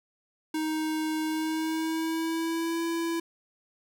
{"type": "tone with pitch glide", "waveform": "square", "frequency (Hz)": [313, 333.5], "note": ["D#4", "E4"], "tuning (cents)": [10, 20], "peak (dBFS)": -28, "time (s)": [0.54, 3.2], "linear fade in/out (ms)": 5, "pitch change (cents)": 110, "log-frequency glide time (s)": [1.24, 2.83], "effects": []}